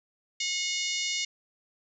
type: harmonic tone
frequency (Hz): 724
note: F#5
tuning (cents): -38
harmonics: 3 / 4 / 5 / 6 / 7 / 8 / 9 / 10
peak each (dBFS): -34 / -35 / -36 / -37 / -37 / -38 / -39 / -39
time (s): 0.4-1.25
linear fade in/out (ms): 5
effects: none